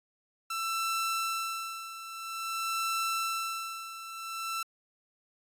sawtooth tone with tremolo, 1335 Hz, E6, 22 cents sharp, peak -25 dBFS, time 0.5-4.63 s, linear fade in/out 5 ms, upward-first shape sine, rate 0.5 Hz, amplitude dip 75%, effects AAC 64 kbps

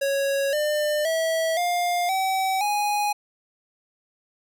square tone with pitch steps, 553 / 599.6 / 650.1 / 704.8 / 764.2 / 828.6 Hz, C#5 / D5 / E5 / F5 / G5 / G#5, -4 / +36 / -24 / +16 / -44 / -4 cents, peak -22 dBFS, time 0.01-3.13 s, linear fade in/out 10 ms, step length 520 ms, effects none

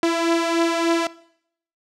sawtooth beating tone pair, 333.5 / 336.9 Hz, E4 / E4, +20 / +38 cents, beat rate 3.4 Hz, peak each -15 / -20 dBFS, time 0.03-1.07 s, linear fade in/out 2 ms, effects noise-tail reverb RT60 0.7 s tail -20 dB re dry + low-pass 7000 Hz 12 dB/octave

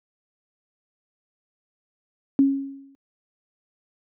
sine tone with exponential decay, 274.4 Hz, C#4, 17 cents flat, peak -11 dBFS, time 2.39-2.95 s, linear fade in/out 0 ms, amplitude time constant 120 ms, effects high-pass 150 Hz 12 dB/octave

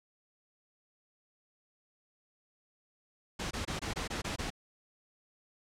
pink noise bursts, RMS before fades -36 dBFS, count 8, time 3.39-4.504 s, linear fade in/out 10 ms, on 120 ms, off 22 ms, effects low-pass 7000 Hz 12 dB/octave

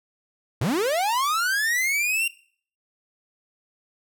45% pulse linear sweep, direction up, 93.6 to 2794 Hz, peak -21 dBFS, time 0.61-2.28 s, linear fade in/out 5 ms
violet noise with exponential decay, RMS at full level -36 dBFS, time 1.78-2.15 s, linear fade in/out 2 ms, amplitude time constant 80 ms
effects noise-tail reverb RT60 0.5 s tail -20 dB re dry

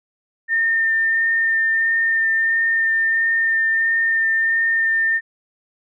sine tone with vibrato, 1811 Hz, A6, 49 cents sharp, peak -15 dBFS, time 0.48-5.21 s, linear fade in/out 50 ms, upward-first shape sine, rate 1.5 Hz, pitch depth 10 cents each way, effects none

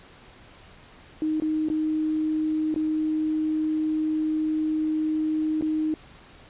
sine tone with dropouts, 311.1 Hz, D#4, in tune, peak -22 dBFS, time 1.22-5.94 s, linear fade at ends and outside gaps 1 ms, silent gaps 1.4-1.421 / 1.686-1.7 / 2.742-2.761 / 5.611-5.623 s, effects pink hiss -50 dBFS RMS until 6.49 s + resampled to 8000 Hz

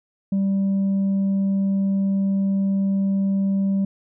sine tone, 195.4 Hz, G3, 5 cents flat, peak -15 dBFS, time 0.32-3.85 s, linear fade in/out 5 ms, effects tanh soft clip ceiling -17 dBFS

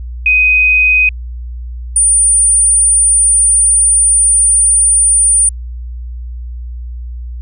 sine tone pair in turn, 2506 / 9307 Hz, D#7 / D9, +12 / -17 cents, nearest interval octave + major seventh, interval 2271 cents, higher second, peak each -6 dBFS, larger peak neither, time 0.26-1.09 / 1.96-5.49 s, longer second, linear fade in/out 2 ms, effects added 60 Hz sine -21 dBFS peak until 7.41 s

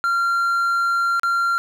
triangle tone with dropouts, 1380 Hz, F6, 21 cents flat, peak -15 dBFS, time 0.04-1.58 s, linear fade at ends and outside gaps 0 ms, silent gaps 1.196-1.233 s, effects none

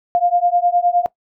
sine beating tone pair, 698.5 / 708.2 Hz, F5 / F5, 0 / +24 cents, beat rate 9.7 Hz, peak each -16 dBFS, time 0.15-1.06 s, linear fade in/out 0 ms, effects noise-tail reverb RT60 0.1 s tail -20 dB re dry

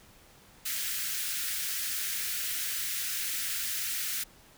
white high-pass noise, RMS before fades -33 dBFS, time 0.65-4.24 s, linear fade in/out 10 ms, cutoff 1400 Hz, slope 48 dB/octave, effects pink hiss -57 dBFS RMS until 4.57 s

